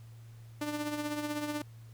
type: tone with tremolo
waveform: sawtooth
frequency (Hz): 296.9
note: D4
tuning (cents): +19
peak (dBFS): -27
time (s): 0.61-1.62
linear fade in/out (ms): 5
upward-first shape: triangle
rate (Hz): 16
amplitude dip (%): 60
effects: added 114 Hz sine -48 dBFS peak until 1.93 s + pink hiss -64 dBFS RMS until 1.93 s